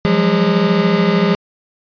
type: tone cluster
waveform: square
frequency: 171.5 / 185 / 206.2 / 406.8 Hz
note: F3 / F#3 / G#3 / G#4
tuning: -31 / 0 / -12 / -36 cents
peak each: -18 dBFS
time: 0.05-1.35 s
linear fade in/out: 0 ms
effects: resampled to 11025 Hz